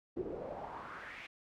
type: noise with band-pass filter sweep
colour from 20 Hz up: brown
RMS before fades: -44 dBFS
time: 0.16-1.27 s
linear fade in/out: 10 ms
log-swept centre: 340 to 2500 Hz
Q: 3.2
effects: none